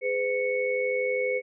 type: tone cluster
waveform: sine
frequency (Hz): 413.8 / 506 / 2214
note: G#4 / B4 / C#7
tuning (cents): -6 / +42 / -3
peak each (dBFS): -31 / -26 / -30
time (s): 0.01-1.42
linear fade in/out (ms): 50
effects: none